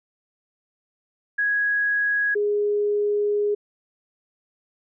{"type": "tone pair in turn", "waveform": "sine", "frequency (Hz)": [1661.2, 413.6], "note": ["G#6", "G#4"], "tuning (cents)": [0, -7], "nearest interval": "2 octaves", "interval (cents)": 2407, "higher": "first", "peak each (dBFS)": [-19, -19], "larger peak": "neither", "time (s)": [[1.38, 2.35], [2.35, 3.55]], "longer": "second", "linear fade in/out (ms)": 10, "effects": []}